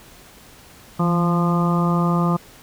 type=harmonic tone with a mistuned harmonic; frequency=173.7 Hz; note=F3; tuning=9 cents flat; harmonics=1 / 2 / 3 / 4 / 5 / 6 / 7; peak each=-17 / -27 / -30 / -30 / -31 / -28 / -26 dBFS; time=0.99-2.37 s; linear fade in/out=10 ms; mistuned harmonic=1; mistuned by=-43 cents; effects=pink hiss -46 dBFS RMS until 2.62 s